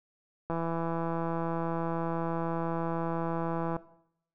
click train, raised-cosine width 1 ms, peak -19 dBFS, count 543, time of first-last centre 0.5-3.765 s, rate 166 Hz, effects noise-tail reverb RT60 0.7 s tail -17 dB re dry

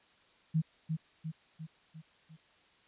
sine tone with echo, 159.1 Hz, D#3, 39 cents sharp, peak -25 dBFS, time 0.54-0.62 s, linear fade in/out 20 ms, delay 350 ms, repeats 5, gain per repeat -5 dB, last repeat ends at 2.37 s, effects white hiss -65 dBFS RMS until 2.87 s + resampled to 8000 Hz

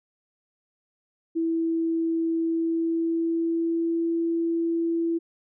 sine tone with pitch glide, 328.8 to 333.6 Hz, E4 to E4, -4 to +21 cents, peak -22 dBFS, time 1.35-5.19 s, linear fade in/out 20 ms, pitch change +25 cents, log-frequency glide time 2.41-4.08 s, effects none

